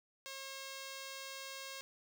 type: tone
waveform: 5% pulse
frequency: 540 Hz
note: C#5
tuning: 45 cents flat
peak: -33 dBFS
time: 0.26-1.81 s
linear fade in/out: 0 ms
effects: none